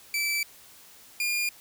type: tone pair in turn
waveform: sawtooth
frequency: 2319 / 2416 Hz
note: D7 / D7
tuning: -22 / +48 cents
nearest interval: minor second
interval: 70 cents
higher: second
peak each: -22 / -22 dBFS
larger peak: neither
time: 0.14-0.43 / 1.2-1.49 s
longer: neither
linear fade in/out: 2 ms
effects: white hiss -52 dBFS RMS until 1.6 s